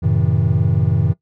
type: chord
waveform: triangle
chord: F# diminished seventh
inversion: none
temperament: just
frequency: 92.5 / 111 / 133.2 / 159.84 Hz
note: F#2 / A2 / C3 / Eb3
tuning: 0 / +16 / +31 / +47 cents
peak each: -17 dBFS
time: 0.02-1.14 s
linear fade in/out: 20 ms
effects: noise-tail reverb RT60 0.1 s tail -17 dB re dry